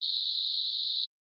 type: band-pass noise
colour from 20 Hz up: pink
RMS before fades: -31 dBFS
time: 0.01-1.06 s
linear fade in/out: 20 ms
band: 3700 to 4300 Hz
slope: 96 dB/octave
effects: Opus 32 kbps